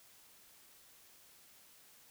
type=silence; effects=white hiss -62 dBFS RMS until 2.1 s